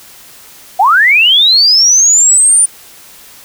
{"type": "linear sweep", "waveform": "sine", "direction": "up", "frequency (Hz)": [698.5, 9380], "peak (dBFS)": -4, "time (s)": [0.79, 2.66], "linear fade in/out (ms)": 10, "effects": ["white hiss -37 dBFS RMS until 3.44 s"]}